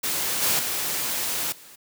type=noise with level steps; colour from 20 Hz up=white; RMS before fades=-26 / -22 / -27 / -47 dBFS; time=0.03-1.76 s; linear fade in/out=10 ms; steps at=0.42 / 0.59 / 1.52 s; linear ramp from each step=2 ms; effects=high-pass 100 Hz 12 dB/octave